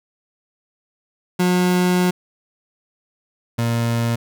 30% pulse tone pair in turn, 180.3 / 116.86 Hz, F#3 / A#2, -45 / +5 cents, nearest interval minor sixth, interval 750 cents, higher first, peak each -12 / -15 dBFS, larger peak first, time 1.39-2.11 / 3.58-4.16 s, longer first, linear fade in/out 10 ms, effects none

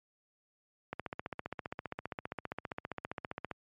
click train, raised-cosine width 0.5 ms, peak -22 dBFS, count 40, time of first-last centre 0.93-3.513 s, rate 15.1 Hz, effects high-pass 80 Hz 12 dB/octave + MP3 64 kbps

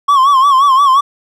triangle tone with vibrato, 1093 Hz, C#6, 25 cents flat, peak -4 dBFS, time 0.08-1.01 s, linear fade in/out 10 ms, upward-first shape sine, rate 5.7 Hz, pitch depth 98 cents each way, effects none

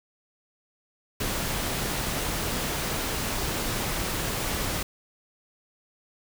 pink noise, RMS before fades -29 dBFS, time 1.2-4.83 s, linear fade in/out 5 ms, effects none

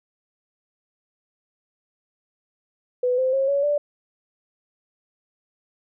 sine tone with pitch steps, 497.5 / 518 / 539.4 / 561.7 / 584.8 Hz, B4 / C5 / C#5 / C#5 / D5, +13 / -17 / -47 / +23 / -7 cents, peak -18 dBFS, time 3.03-3.78 s, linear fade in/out 5 ms, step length 150 ms, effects none

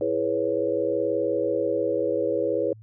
sine chord, C# minor seventh, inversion first, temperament equal, 329.6 / 415.3 / 493.9 / 554.4 Hz, E4 / G#4 / B4 / C#5, 0 / 0 / 0 / 0 cents, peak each -29 / -28 / -26 / -27 dBFS, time 0.01-2.73 s, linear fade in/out 2 ms, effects added 109 Hz sine -44 dBFS peak until 2.82 s

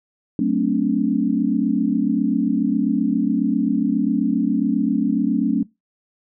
sine chord, D dominant seventh, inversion first, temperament equal with one note detuned, 185 / 220 / 261.6 / 289 Hz, F#3 / A3 / C4 / D4, 0 / 0 / 0 / -28 cents, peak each -24 / -21 / -22 / -21 dBFS, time 0.39-5.63 s, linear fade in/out 2 ms, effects noise-tail reverb RT60 0.2 s tail -22 dB re dry

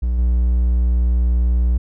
triangle tone with level steps, 60.2 Hz, B1, 44 cents flat, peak -14 / -11 dBFS, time 0.02-1.78 s, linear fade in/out 10 ms, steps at 0.18 s, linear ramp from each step 10 ms, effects none

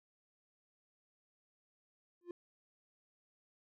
triangle tone with exponential growth, 350 Hz, F4, 4 cents sharp, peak -36 dBFS, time 2.21-2.31 s, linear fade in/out 2 ms, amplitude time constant 20 ms, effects none

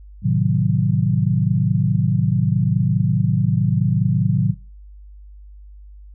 sine chord, A diminished seventh, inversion none, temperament equal, 110 / 130.81 / 155.56 / 185 Hz, A2 / C3 / Eb3 / Gb3, 0 / 0 / 0 / 0 cents, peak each -20 dBFS, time 0.22-4.55 s, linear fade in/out 50 ms, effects noise-tail reverb RT60 0.3 s tail -20 dB re dry + added 50 Hz sine -38 dBFS peak until 6.14 s

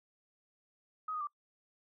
sine tone with pitch steps, 1261 / 1236 / 1173 Hz, D#6 / D#6 / D6, +23 / -12 / -2 cents, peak -35 dBFS, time 1.08-1.272 s, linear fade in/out 5 ms, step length 64 ms, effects noise-tail reverb RT60 0.1 s tail -24 dB re dry

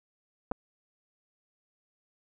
clicks, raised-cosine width 1 ms, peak -18 dBFS, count 2, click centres 0.514 / 0.518 s, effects none

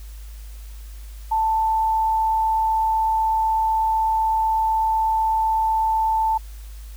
sine tone, 884 Hz, A5, 8 cents sharp, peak -17 dBFS, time 1.31-6.38 s, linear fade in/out 10 ms, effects added 52 Hz sine -34 dBFS peak until 6.96 s + white hiss -50 dBFS RMS until 6.96 s

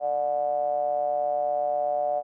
triangle ring-modulated tone, 68.3 Hz, C#2, 25 cents flat, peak -18 dBFS, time 0-2.23 s, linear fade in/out 50 ms, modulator 659 Hz, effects none

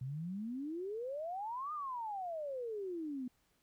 sine exponential two-way sweep, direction up then down, 123.47 to 1244.5 to 243.8 Hz, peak -38 dBFS, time 0.01-3.28 s, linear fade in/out 5 ms, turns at 1.73 s, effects pink hiss -75 dBFS RMS until 3.62 s

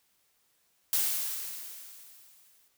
blue noise with exponential decay, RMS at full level -26 dBFS, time 0.93-2.68 s, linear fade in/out 0 ms, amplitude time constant 380 ms, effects white hiss -71 dBFS RMS until 2.77 s

